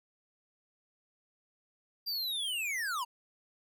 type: linear sweep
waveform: square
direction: down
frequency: 4788 to 900 Hz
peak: -33 dBFS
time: 2.06-3.05 s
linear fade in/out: 20 ms
effects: none